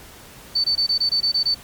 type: tone bursts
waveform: sine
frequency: 4529 Hz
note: C#8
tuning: 36 cents sharp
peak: -16 dBFS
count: 9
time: 0.55-1.546 s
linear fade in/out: 10 ms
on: 92 ms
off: 21 ms
effects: pink hiss -43 dBFS RMS until 1.63 s + MP3 96 kbps